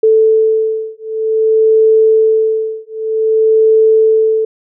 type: beating tone pair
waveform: sine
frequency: 440 / 440.53 Hz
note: A4 / A4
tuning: 0 / +2 cents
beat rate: 0.53 Hz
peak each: -11 dBFS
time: 0.03-4.45 s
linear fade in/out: 5 ms
effects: none